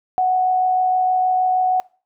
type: tone with amplitude modulation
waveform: sine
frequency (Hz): 740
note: F#5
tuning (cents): 0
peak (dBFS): -13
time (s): 0.18-1.8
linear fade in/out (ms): 0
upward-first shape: sine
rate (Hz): 66.4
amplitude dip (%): 25
effects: noise-tail reverb RT60 0.4 s tail -24 dB re dry